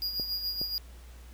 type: tone with tremolo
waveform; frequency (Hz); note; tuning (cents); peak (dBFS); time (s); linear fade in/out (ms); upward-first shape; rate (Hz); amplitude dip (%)
square; 4858; D#8; -42; -29; 0.02-0.78; 0; sine; 7.1; 55
type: clicks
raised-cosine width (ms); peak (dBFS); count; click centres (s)
2; -25; 2; 0.198 / 0.615
effects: added 60 Hz sine -46 dBFS peak until 1.33 s + pink hiss -57 dBFS RMS until 1.33 s